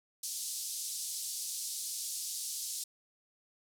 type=band-pass noise; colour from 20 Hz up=white; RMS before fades=-39 dBFS; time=0.23-2.84 s; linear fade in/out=5 ms; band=4300 to 11000 Hz; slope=24 dB/octave; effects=none